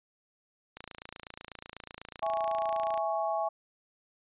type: click train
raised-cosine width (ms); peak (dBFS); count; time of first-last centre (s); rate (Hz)
0.2; -24; 63; 0.77-2.976; 28.1
type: chord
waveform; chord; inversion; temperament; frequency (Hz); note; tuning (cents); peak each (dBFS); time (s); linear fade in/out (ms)
sine; C# minor; first; equal; 659.3 / 830.6 / 1108.7; E5 / G#5 / C#6; 0 / 0 / 0; -31 / -32 / -36; 2.22-3.49; 10
effects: resampled to 8000 Hz